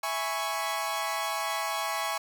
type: chord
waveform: sawtooth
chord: C# minor seventh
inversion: first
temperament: equal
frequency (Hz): 659.3 / 830.6 / 987.8 / 1108.7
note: E5 / G#5 / B5 / C#6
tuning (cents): 0 / 0 / 0 / 0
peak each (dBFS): -32 / -30 / -35 / -29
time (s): 0.03-2.18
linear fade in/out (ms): 5
effects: none

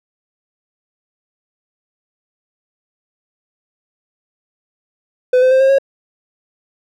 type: tone with pitch steps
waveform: triangle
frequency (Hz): 504 / 514.3 / 524.8 / 535.5 / 546.5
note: B4 / C5 / C5 / C5 / C#5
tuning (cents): +35 / -30 / +5 / +40 / -25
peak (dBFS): -6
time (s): 5.33-5.785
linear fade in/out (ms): 5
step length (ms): 91
effects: none

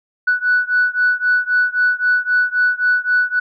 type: beating tone pair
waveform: sine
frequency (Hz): 1480 / 1483.8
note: F#6 / F#6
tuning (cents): 0 / +4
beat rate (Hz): 3.8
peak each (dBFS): -15 / -16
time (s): 0.27-3.4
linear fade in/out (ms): 10
effects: tanh soft clip ceiling -7 dBFS

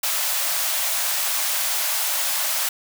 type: high-pass noise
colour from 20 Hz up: white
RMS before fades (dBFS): -23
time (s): 0.03-2.69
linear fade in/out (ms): 5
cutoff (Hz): 560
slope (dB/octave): 96
effects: none

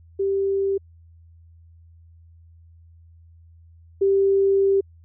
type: tone pair in turn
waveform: sine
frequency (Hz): 392 / 392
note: G4 / G4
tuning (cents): 0 / 0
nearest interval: unison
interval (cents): 0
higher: neither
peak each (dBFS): -19 / -15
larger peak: second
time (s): 0.19-0.78 / 4.01-4.81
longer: second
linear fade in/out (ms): 10
effects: added 83 Hz sine -47 dBFS peak until 5.04 s

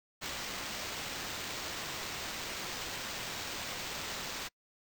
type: noise with sample-and-hold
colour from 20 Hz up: violet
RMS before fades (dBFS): -40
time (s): 0.21-4.49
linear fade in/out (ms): 20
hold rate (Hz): 11025
effects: noise-tail reverb RT60 0.1 s tail -26 dB re dry

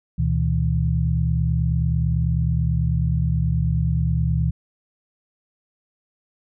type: tone cluster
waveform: sine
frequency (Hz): 71.4 / 120.7 / 160.4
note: D2 / B2 / E3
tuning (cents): -48 / -39 / -47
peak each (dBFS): -22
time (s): 0.18-4.51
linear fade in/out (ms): 10
effects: none

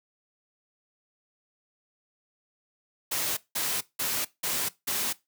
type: noise bursts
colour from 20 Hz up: white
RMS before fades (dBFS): -29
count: 5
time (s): 3.11-5.13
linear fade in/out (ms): 10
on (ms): 260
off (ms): 180
effects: noise-tail reverb RT60 0.2 s tail -19 dB re dry + high-pass 100 Hz 12 dB/octave

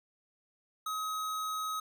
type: tone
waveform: square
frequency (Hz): 1269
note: D#6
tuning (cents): +34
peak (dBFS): -34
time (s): 0.86-1.8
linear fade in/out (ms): 5
effects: none

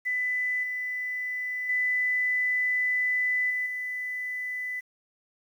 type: tone with level steps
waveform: sine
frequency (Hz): 1998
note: B6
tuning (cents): +20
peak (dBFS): -25 / -29 / -23 / -26 / -30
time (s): 0.05-4.81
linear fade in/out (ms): 20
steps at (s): 0.63 / 1.69 / 3.5 / 3.66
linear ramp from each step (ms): 5
effects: 9-bit

